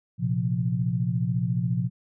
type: chord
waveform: sine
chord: Bb suspended second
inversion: none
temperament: equal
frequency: 116.54 / 130.81 / 174.61 Hz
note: Bb2 / C3 / F3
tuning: 0 / 0 / 0 cents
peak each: -27 dBFS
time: 0.18-1.9 s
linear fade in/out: 50 ms
effects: none